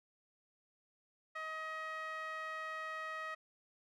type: tone with band-pass filter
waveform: sawtooth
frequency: 632 Hz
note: D#5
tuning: 27 cents sharp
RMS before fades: -43 dBFS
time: 1.35-3.35 s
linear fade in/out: 10 ms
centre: 1600 Hz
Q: 4.5
effects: none